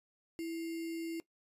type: tone with sample-and-hold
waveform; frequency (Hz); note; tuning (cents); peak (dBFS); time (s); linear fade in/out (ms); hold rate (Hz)
sine; 330; E4; +2; -36; 0.39-1.2; 0; 2450
effects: noise-tail reverb RT60 0.1 s tail -18 dB re dry + resampled to 32000 Hz